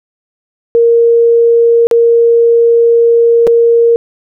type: tone with dropouts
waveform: sine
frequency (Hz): 466.2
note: A#4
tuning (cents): 0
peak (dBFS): -4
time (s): 0.75-3.96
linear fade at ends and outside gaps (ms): 0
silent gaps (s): 1.87-1.912 / 3.469-3.474
effects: none